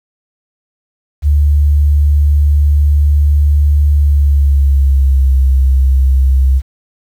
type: tone with pitch glide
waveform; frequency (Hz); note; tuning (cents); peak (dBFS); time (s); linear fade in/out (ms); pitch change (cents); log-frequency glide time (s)
sine; 73 to 66.17; D2 to C2; -10 to +20; -6; 1.22-6.62; 50; -170; 3.91-5.33
effects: 7-bit